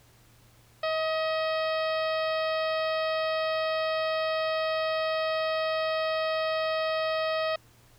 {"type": "harmonic tone with a mistuned harmonic", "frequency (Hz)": 636, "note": "D#5", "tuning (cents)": 38, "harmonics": [1, 2, 3, 4, 5, 6, 7, 8], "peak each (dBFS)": [-27, -33, -37, -39, -41, -43, -44, -45], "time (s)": [0.83, 7.56], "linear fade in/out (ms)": 5, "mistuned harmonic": 2, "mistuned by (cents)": -17, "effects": ["added 117 Hz sine -60 dBFS peak until 7.98 s", "pink hiss -60 dBFS RMS until 7.98 s"]}